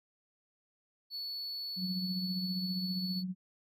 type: tone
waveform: triangle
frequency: 4428 Hz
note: C#8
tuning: 3 cents flat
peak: -36 dBFS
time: 1.1-3.24 s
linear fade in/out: 50 ms
type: tone with tremolo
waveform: sine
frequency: 184.4 Hz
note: F#3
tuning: 6 cents flat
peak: -31 dBFS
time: 1.76-3.35 s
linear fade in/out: 50 ms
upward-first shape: triangle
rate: 15 Hz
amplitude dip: 60%
effects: none